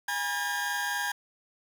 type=tone cluster; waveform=40% pulse; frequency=821 / 967 / 1618 / 1779 Hz; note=G#5 / B5 / G#6 / A6; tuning=-20 / -37 / -46 / +19 cents; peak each=-35 / -36 / -30 / -37 dBFS; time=0.08-1.12 s; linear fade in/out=5 ms; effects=none